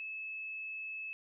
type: tone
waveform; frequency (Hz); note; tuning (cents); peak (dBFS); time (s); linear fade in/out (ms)
sine; 2600; E7; -24; -39; 0-1.13; 0
effects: none